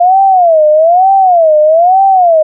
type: tone with vibrato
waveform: sine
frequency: 688 Hz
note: F5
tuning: 26 cents flat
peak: -3 dBFS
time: 0-2.43 s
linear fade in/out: 10 ms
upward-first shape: sine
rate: 1.1 Hz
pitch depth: 220 cents each way
effects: none